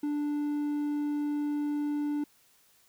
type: tone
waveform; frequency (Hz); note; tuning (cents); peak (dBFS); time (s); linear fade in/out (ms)
triangle; 293.7; D4; 0; -26; 0.03-2.24; 5
effects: white hiss -64 dBFS RMS until 2.88 s